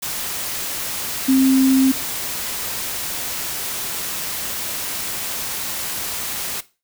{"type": "tone in noise", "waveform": "sine", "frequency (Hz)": 264.5, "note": "C4", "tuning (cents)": 19, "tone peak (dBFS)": -11, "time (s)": [1.28, 1.92], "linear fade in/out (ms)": 10, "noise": "white", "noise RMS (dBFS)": -26, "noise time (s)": [0.02, 6.61], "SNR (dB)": 12, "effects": ["noise-tail reverb RT60 0.3 s tail -17 dB re dry"]}